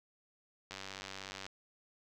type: click train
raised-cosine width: 0.2 ms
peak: -26 dBFS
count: 74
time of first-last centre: 0.71-1.465 s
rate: 96.7 Hz
effects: none